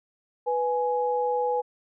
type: tone pair together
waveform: sine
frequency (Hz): 493.9 / 835.9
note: B4 / G#5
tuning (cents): 0 / +11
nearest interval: major sixth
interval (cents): 911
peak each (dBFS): -25 / -26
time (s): 0.46-1.62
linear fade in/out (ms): 20
effects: none